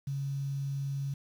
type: tone with quantisation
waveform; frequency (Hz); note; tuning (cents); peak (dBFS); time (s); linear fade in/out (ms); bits
sine; 138.6; C#3; 0; -31; 0.07-1.14; 5; 9
effects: none